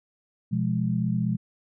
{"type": "chord", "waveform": "sine", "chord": "F diminished", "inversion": "second", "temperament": "equal with one note detuned", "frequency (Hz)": [123.47, 172.21, 207.7], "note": ["Cb3", "F3", "Ab3"], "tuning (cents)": [0, -24, 0], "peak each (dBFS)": -27, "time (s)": [0.51, 1.37], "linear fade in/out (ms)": 20, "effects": []}